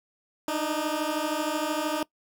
15% pulse beating tone pair, 300 / 313 Hz, D4 / D#4, +37 / +10 cents, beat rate 13 Hz, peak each -23 dBFS, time 0.48-2.03 s, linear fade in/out 2 ms, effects noise-tail reverb RT60 0.1 s tail -22 dB re dry

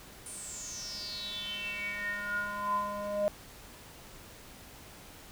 square tone with band-pass filter sweep, 205 Hz, G#3, 22 cents flat, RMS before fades -36 dBFS, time 0.26-3.28 s, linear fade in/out 0 ms, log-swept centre 9500 to 630 Hz, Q 9.8, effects pink hiss -51 dBFS RMS until 5.31 s

